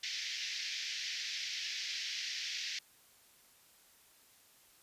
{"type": "band-pass noise", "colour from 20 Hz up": "white", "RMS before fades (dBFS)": -40, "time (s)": [0.03, 2.79], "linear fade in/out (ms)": 5, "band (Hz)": [1800, 5800], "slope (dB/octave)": 48, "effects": ["white hiss -64 dBFS RMS until 4.82 s", "resampled to 32000 Hz"]}